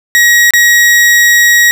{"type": "tone with dropouts", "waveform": "40% pulse", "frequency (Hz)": 1900, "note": "A#6", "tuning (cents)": 33, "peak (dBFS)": -3, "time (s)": [0.15, 1.71], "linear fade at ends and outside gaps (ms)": 0, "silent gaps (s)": [0.507, 0.536], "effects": []}